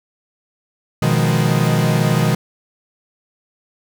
45% pulse chord, F half-diminished seventh, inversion second, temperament equal with one note detuned, 123.47 / 155.56 / 173.71 / 207.7 Hz, Cb3 / Eb3 / F3 / Ab3, 0 / 0 / -9 / 0 cents, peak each -18 / -17 / -22 / -22 dBFS, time 1.02-2.35 s, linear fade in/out 5 ms
blue noise with exponential growth, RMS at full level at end -33 dBFS, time 1.58-1.67 s, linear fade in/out 5 ms, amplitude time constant 19 ms
effects none

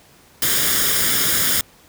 white noise with comb filter, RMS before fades -18 dBFS, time 0.42-1.61 s, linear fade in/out 2 ms, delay 0.58 ms, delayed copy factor +0.65, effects pink hiss -50 dBFS RMS until 1.88 s + high-pass 60 Hz 12 dB/octave

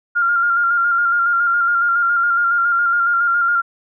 sine tone with vibrato, 1396.9 Hz, F6, in tune, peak -13 dBFS, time 0.15-3.62 s, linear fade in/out 20 ms, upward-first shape square, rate 7.2 Hz, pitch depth 25 cents each way, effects none

